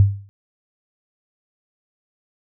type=tone with exponential decay; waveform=sine; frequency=99.5 Hz; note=G2; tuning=26 cents sharp; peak=-6 dBFS; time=0-0.29 s; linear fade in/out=0 ms; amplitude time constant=61 ms; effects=none